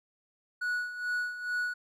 triangle tone with tremolo, 1467 Hz, F#6, 15 cents flat, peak -26 dBFS, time 0.61-1.74 s, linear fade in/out 10 ms, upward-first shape sine, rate 2.3 Hz, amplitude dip 70%, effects none

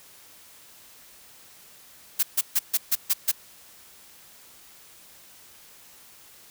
blue noise bursts, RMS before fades -21 dBFS, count 7, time 2.19-3.317 s, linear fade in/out 10 ms, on 41 ms, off 140 ms, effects white hiss -51 dBFS RMS until 6.5 s

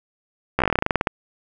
slowing click train, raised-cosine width 0.5 ms, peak -3 dBFS, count 16, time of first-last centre 0.59-1.072 s, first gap 14 ms, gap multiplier 1.11, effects none

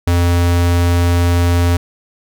square tone, 86.9 Hz, F2, 8 cents flat, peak -11 dBFS, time 0.07-1.77 s, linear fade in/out 5 ms, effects none

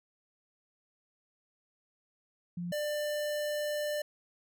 sine / square tone pair in turn, 174.61 / 594.8 Hz, F3 / D5, 0 / +22 cents, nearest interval octave + major sixth, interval 2122 cents, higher second, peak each -34 / -32 dBFS, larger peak second, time 2.57-2.72 / 2.72-4.02 s, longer second, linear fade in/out 5 ms, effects none

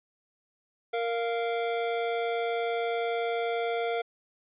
square tone pair together, 464.5 / 696 Hz, A#4 / F5, -6 / -6 cents, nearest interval perfect fifth, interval 700 cents, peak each -30 / -32 dBFS, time 0.93-4.02 s, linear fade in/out 10 ms, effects resampled to 8000 Hz

